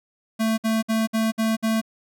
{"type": "tone bursts", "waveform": "square", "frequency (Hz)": 222.3, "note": "A3", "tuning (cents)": 18, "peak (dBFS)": -20, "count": 6, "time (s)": [0.39, 1.815], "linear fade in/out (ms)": 20, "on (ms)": 190, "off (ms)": 57, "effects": []}